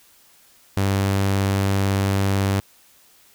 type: tone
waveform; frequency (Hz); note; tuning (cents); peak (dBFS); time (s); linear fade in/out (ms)
sawtooth; 98; G2; 0; -14; 0.77-2.6; 0
effects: white hiss -54 dBFS RMS until 3.34 s